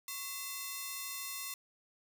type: ring-modulated tone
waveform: 5% pulse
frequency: 1568 Hz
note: G6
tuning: in tune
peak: -25 dBFS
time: 0.08-1.54 s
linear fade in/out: 2 ms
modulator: 467 Hz
effects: none